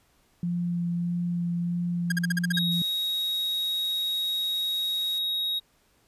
sine tone with vibrato, 173.4 Hz, F3, 12 cents flat, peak -25 dBFS, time 0.43-2.82 s, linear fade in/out 2 ms, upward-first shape sine, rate 1.6 Hz, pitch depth 10 cents each way
45% pulse tone bursts, 1623 Hz, G#6, 40 cents flat, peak -24 dBFS, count 8, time 2.1-2.59 s, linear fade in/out 5 ms, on 21 ms, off 46 ms
triangle tone, 3782 Hz, A#7, 24 cents sharp, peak -24 dBFS, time 2.53-5.6 s, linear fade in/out 20 ms
blue noise, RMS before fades -44 dBFS, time 2.71-5.19 s, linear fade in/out 10 ms
effects pink hiss -65 dBFS RMS until 6.07 s + resampled to 32000 Hz

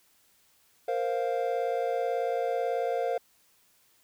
triangle chord, Bb suspended second, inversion none, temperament just, 466.2 / 524.4 / 699.2 Hz, Bb4 / C5 / F5, 0 / +4 / +2 cents, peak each -29 dBFS, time 0.88-3.18 s, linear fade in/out 5 ms, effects white hiss -65 dBFS RMS until 4.03 s

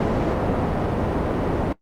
white low-pass noise, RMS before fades -22 dBFS, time 0-1.73 s, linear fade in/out 5 ms, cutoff 510 Hz, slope 12 dB/octave, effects noise-tail reverb RT60 0.1 s tail -17 dB re dry + Opus 48 kbps

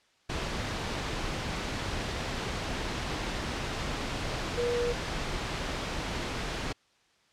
sine tone in noise, 480.5 Hz, B4, 48 cents flat, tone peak -27 dBFS, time 4.57-4.93 s, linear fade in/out 10 ms, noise pink, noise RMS -33 dBFS, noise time 0.29-6.73 s, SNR +3 dB, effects white hiss -66 dBFS RMS until 7.32 s + low-pass 5000 Hz 12 dB/octave

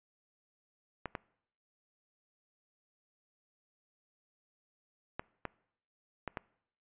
clicks, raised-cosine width 0.5 ms, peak -21 dBFS, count 6, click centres 1.057 / 1.152 / 5.195 / 5.453 / 6.277 / 6.372 s, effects noise-tail reverb RT60 0.7 s tail -23 dB re dry + resampled to 8000 Hz

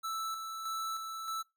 square tone with tremolo, 1318.5 Hz, E6, in tune, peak -35 dBFS, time 0.03-1.43 s, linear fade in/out 20 ms, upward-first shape square, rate 1.6 Hz, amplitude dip 40%, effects noise-tail reverb RT60 0.2 s tail -22 dB re dry

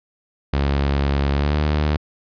sawtooth tone with pitch glide, 70 to 75.02 Hz, C#2 to D2, +18 to +37 cents, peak -13 dBFS, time 0.53-1.97 s, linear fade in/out 5 ms, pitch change +119 cents, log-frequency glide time 1.34-1.57 s, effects resampled to 11025 Hz

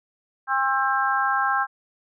sine tone cluster, 806 / 1069 / 1329 / 1594 Hz, G5 / C6 / E6 / G6, +48 / +37 / +14 / +28 cents, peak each -25 dBFS, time 0.47-1.67 s, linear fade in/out 50 ms, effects none

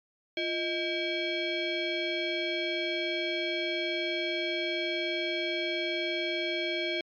sine tone with frequency modulation, 1318.5 Hz, E6, in tune, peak -28 dBFS, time 0.37-7.01 s, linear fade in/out 2 ms, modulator 972 Hz, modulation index 2.4, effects MP3 64 kbps

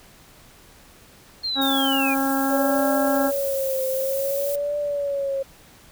sine linear sweep, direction down, 4261 to 2349 Hz, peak -23 dBFS, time 1.43-2.15 s, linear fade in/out 20 ms
harmonic tone, 271.4 Hz, C#4, 36 cents flat, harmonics 1 / 2 / 3 / 4 / 5 / 6, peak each -22 / -30 / -26 / -35 / -31 / -32 dBFS, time 1.55-3.32 s, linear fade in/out 50 ms
violet noise, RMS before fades -31 dBFS, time 1.61-4.56 s, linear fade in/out 10 ms
sine tone with vibrato, 554.4 Hz, C#5, in tune, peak -22 dBFS, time 2.5-5.43 s, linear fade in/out 10 ms, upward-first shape triangle, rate 0.55 Hz, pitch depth 100 cents each way
effects pink hiss -50 dBFS RMS until 5.91 s

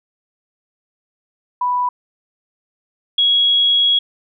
sine tone pair in turn, 987.8 / 3323 Hz, B5 / G#7, 0 / 0 cents, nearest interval octave + major sixth, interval 2100 cents, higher second, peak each -15 / -11 dBFS, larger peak second, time 1.61-1.89 / 3.18-3.99 s, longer second, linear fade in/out 5 ms, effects none

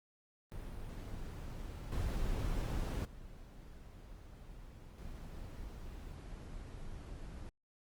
brown noise with level steps, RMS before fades -44 / -36 / -52 / -47 dBFS, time 0.52-7.49 s, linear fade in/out 0 ms, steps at 1.92 / 3.05 / 4.98 s, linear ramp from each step 2 ms, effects Opus 32 kbps

